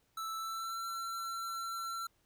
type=tone with pitch glide; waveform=square; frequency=1318.5 to 1351.7 Hz; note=E6 to E6; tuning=0 to +43 cents; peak=-38 dBFS; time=0.17-2.07 s; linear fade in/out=5 ms; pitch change=+43 cents; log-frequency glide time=0.37-0.8 s; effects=pink hiss -74 dBFS RMS until 2.25 s